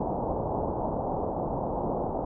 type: low-pass noise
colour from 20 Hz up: white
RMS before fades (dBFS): -30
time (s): 0-2.25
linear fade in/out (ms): 5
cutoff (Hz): 900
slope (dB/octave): 48
effects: none